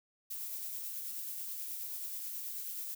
violet noise with tremolo, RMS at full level -40 dBFS, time 0.3-2.95 s, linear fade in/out 10 ms, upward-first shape sine, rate 9.3 Hz, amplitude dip 25%, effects none

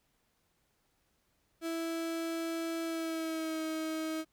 35% pulse tone with pitch glide, 329.6 to 317.1 Hz, E4 to D#4, 0 to +33 cents, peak -32 dBFS, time 1.61-4.25 s, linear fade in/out 50 ms, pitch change -67 cents, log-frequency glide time 2.83-3.63 s, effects pink hiss -75 dBFS RMS until 4.32 s

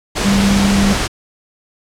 sine tone in noise, 198.6 Hz, G3, 23 cents sharp, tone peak -11 dBFS, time 0.24-0.94 s, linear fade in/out 20 ms, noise pink, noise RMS -17 dBFS, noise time 0.15-1.08 s, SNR +3 dB, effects low-pass 8000 Hz 12 dB/octave

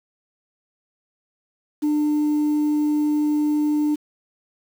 sine tone, 299 Hz, D4, 31 cents sharp, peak -15 dBFS, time 1.82-3.96 s, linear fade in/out 20 ms, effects tanh soft clip ceiling -16 dBFS + 7-bit

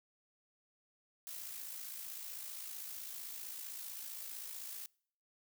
blue noise with amplitude modulation, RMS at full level -44 dBFS, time 1.27-4.86 s, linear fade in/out 0 ms, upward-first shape sine, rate 55.6 Hz, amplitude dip 45%, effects noise-tail reverb RT60 0.6 s tail -26 dB re dry

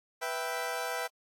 20% pulse chord, E minor, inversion second, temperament equal, 493.9 / 659.3 / 784 Hz, B4 / E5 / G5, 0 / 0 / 0 cents, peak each -32 dBFS, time 0.21-1.08 s, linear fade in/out 20 ms, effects AAC 64 kbps

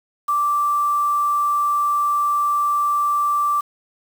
sine tone with quantisation, 1170 Hz, D6, 7 cents flat, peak -16 dBFS, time 0.28-3.61 s, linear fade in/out 10 ms, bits 6, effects none

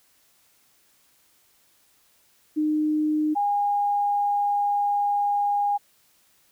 sine tone pair in turn, 305.6 / 815.9 Hz, D#4 / G#5, -31 / -31 cents, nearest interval octave + perfect fourth, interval 1700 cents, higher second, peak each -20 dBFS, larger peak neither, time 2.56-3.35 / 3.35-5.78 s, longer second, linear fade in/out 20 ms, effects white hiss -62 dBFS RMS until 6.51 s

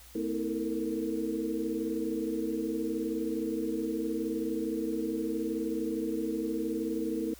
sine tone cluster, 224.7 / 257.7 / 322.3 / 446.8 / 466 Hz, A3 / C4 / E4 / A4 / A#4, +37 / -26 / -39 / +27 / -1 cents, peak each -37 / -39 / -32 / -39 / -38 dBFS, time 0.15-7.34 s, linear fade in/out 5 ms, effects added 60 Hz sine -54 dBFS peak until 7.39 s + white hiss -54 dBFS RMS until 7.39 s

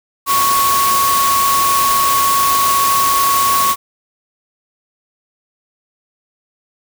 sine tone in noise, 1108.7 Hz, C#6, in tune, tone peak -12 dBFS, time 0.26-3.76 s, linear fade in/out 50 ms, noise white, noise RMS -18 dBFS, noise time 0.26-3.76 s, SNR +3 dB, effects none

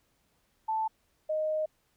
sine tone pair in turn, 880 / 620.7 Hz, A5 / D#5, 0 / -4 cents, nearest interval tritone, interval 604 cents, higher first, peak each -27 dBFS, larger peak neither, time 0.68-0.88 / 1.29-1.66 s, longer second, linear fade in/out 10 ms, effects pink hiss -72 dBFS RMS until 1.96 s

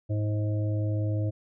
harmonic tone, 105.6 Hz, G#2, 29 cents sharp, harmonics 1 / 3 / 5 / 6, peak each -25 / -35 / -39 / -41 dBFS, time 0.09-1.31 s, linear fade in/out 20 ms, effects none

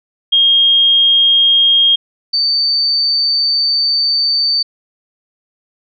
sine tone pair in turn, 3240 / 4573 Hz, G#7 / D8, -43 / -47 cents, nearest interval tritone, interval 596 cents, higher second, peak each -7 / -11 dBFS, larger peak first, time 0.32-1.96 / 2.33-4.63 s, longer second, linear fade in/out 10 ms, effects none

